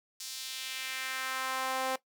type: tone with high-pass filter sweep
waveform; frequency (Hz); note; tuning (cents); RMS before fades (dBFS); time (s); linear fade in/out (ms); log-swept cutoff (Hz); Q
sawtooth; 261.6; C4; 0; -36; 0.2-1.96; 5; 5200 to 620; 1.5
effects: noise-tail reverb RT60 0.1 s tail -17 dB re dry